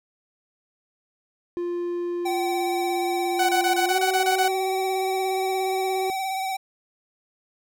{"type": "tone with pitch glide", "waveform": "triangle", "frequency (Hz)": [349.2, 376.4], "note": ["F4", "F#4"], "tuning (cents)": [0, 30], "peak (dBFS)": -23, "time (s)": [1.57, 6.1], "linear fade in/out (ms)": 0, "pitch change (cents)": 130, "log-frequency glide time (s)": [3.85, 3.97]}
{"type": "tone with vibrato", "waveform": "square", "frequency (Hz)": 766, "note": "G5", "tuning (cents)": -40, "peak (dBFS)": -26, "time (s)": [2.25, 6.57], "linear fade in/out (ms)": 10, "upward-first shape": "sine", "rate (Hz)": 17, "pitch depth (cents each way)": 29}
{"type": "tone bursts", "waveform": "sawtooth", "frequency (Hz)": 745, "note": "F#5", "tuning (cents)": 12, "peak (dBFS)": -17, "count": 9, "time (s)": [3.39, 4.482], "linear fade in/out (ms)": 5, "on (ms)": 100, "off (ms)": 24}
{"effects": []}